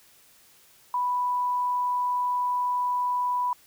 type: tone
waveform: sine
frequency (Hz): 987.8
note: B5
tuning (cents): 0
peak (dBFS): -23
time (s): 0.94-3.53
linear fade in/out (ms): 2
effects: white hiss -57 dBFS RMS until 3.66 s